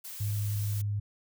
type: noise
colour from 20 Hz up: blue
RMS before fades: -42 dBFS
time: 0.04-0.82 s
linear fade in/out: 10 ms
type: tone with pitch glide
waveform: sine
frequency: 103.83 to 102.87 Hz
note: G#2 to G#2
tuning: 0 to -16 cents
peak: -28 dBFS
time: 0.2-1 s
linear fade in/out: 10 ms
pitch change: -16 cents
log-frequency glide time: 0.31-0.86 s
effects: none